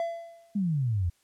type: tone with exponential decay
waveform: triangle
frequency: 674 Hz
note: E5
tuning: 38 cents sharp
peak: -23 dBFS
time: 0-0.6 s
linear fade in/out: 1 ms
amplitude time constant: 130 ms
type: exponential sweep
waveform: sine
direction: down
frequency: 212.1 to 81.8 Hz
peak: -24 dBFS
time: 0.55-1.1 s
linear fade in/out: 10 ms
effects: white hiss -68 dBFS RMS until 1.23 s + low-pass 11000 Hz 12 dB/octave